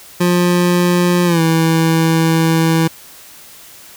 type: tone with pitch glide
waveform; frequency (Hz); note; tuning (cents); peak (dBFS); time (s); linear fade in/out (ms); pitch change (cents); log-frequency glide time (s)
25% pulse; 176.7 to 162.97; F3 to E3; +21 to -19; -7; 0.2-2.88; 10; -140; 1.25-1.41
effects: white hiss -39 dBFS RMS until 3.96 s